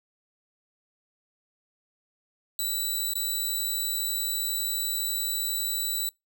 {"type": "tone with dropouts", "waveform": "10% pulse", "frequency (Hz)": 3951, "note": "B7", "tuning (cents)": 0, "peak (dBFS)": -19, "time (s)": [2.59, 6.09], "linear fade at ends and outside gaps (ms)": 1, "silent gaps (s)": [3.136, 3.154], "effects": ["noise-tail reverb RT60 0.2 s tail -26 dB re dry"]}